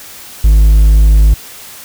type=tone with hard clipping; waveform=triangle; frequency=52.6 Hz; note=G#1; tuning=23 cents sharp; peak=-4 dBFS; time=0.44-1.34 s; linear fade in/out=5 ms; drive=6 dB; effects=white hiss -32 dBFS RMS until 1.84 s